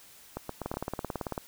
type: two click trains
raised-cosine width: 1 ms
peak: -20 / -18 dBFS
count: 4 / 14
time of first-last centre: 0.37-0.74 / 0.66-1.378 s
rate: 8.1 / 18.1 Hz
effects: white hiss -54 dBFS RMS until 1.47 s